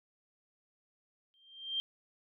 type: tone with exponential growth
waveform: sine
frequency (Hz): 3170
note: G7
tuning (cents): +19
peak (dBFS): -29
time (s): 1.34-1.8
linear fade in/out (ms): 0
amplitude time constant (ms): 100
effects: none